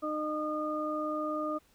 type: harmonic tone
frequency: 305.3 Hz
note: D#4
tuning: 33 cents flat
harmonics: 1 / 2 / 4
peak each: -35 / -35 / -35 dBFS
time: 0.02-1.59 s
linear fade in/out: 20 ms
effects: pink hiss -66 dBFS RMS until 1.74 s